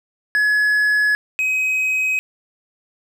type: tone pair in turn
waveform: triangle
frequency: 1695 / 2531 Hz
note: G#6 / D#7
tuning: +35 / +29 cents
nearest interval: perfect fifth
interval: 694 cents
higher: second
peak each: -12 / -15 dBFS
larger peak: first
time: 0.35-1.15 / 1.39-2.19 s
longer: neither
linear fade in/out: 0 ms
effects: none